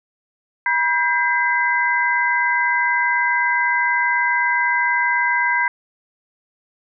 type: tone cluster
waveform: sine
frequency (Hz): 967 / 1587 / 2034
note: B5 / G6 / C7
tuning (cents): -37 / +21 / -50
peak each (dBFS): -20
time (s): 0.66-5.68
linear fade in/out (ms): 2
effects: none